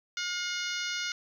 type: harmonic tone with a mistuned harmonic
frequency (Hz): 714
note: F5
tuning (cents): +38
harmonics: 2 / 3 / 4 / 5 / 6 / 7 / 8 / 9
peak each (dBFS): -36 / -38 / -39 / -40 / -41 / -41 / -42 / -43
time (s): 0.17-1.12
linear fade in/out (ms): 2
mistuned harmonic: 4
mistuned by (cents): +27
effects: 10-bit